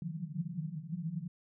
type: band-pass noise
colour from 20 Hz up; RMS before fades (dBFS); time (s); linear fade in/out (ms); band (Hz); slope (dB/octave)
pink; -39; 0.02-1.28; 2; 150 to 180; 96
effects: none